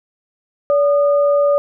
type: tone pair together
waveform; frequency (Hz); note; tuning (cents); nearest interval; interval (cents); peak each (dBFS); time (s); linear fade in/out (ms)
sine; 574 / 1221.2; D5 / D#6; -40 / -33; octave + minor second; 1307; -11 / -23; 0.7-1.58; 0
effects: none